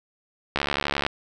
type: click train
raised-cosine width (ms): 0.3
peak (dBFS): -7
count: 37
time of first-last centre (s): 0.56-1.065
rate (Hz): 71.3
effects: none